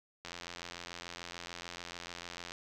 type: click train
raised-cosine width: 0.2 ms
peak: -25 dBFS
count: 198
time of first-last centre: 0.25-2.52 s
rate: 86.8 Hz
effects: none